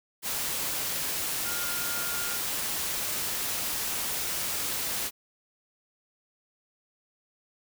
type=tone in noise; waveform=sine; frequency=1412 Hz; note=F6; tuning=19 cents sharp; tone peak=-37 dBFS; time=1.43-2.4 s; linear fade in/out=50 ms; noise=white; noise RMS=-31 dBFS; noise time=0.22-5.11 s; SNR=-9 dB; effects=none